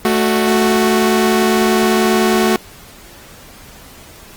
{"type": "tone pair together", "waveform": "sawtooth", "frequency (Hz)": [220, 370], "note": ["A3", "F#4"], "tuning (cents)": [0, 0], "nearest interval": "major sixth", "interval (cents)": 900, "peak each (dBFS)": -10, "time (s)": [0.05, 2.56], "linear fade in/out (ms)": 0, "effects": ["pink hiss -39 dBFS RMS until 4.36 s", "Opus 24 kbps"]}